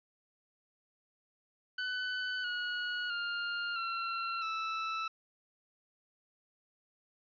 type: tone with pitch steps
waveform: sawtooth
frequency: 1502 / 1453.4 / 1406.3 / 1360.7 / 1316.7 Hz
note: F#6 / F#6 / F6 / F6 / E6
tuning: +26 / -31 / +12 / -45 / -2 cents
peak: -30 dBFS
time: 1.78-5.08 s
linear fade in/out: 5 ms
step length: 660 ms
effects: resampled to 11025 Hz + 11-bit